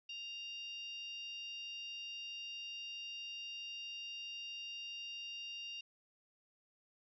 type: harmonic tone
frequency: 932.3 Hz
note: A#5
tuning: in tune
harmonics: 3 / 4 / 5 / 6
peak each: -44 / -56 / -58 / -57 dBFS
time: 0.09-5.81 s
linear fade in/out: 5 ms
effects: none